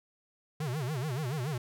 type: tone with vibrato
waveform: square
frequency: 138.59 Hz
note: C#3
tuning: in tune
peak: -32 dBFS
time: 0.6-1.58 s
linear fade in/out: 5 ms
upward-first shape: sine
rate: 7 Hz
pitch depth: 250 cents each way
effects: none